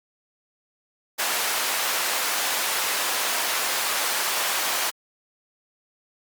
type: high-pass noise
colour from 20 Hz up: pink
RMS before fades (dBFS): -25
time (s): 1.18-4.91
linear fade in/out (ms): 20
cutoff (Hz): 790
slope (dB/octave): 12
effects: Opus 48 kbps